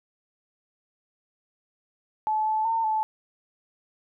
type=tone with pitch steps; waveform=sine; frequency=864 / 869 / 906 / 870 Hz; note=A5 / A5 / A#5 / A5; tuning=-32 / -22 / -50 / -20 cents; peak=-22 dBFS; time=2.27-3.03 s; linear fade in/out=0 ms; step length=190 ms; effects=none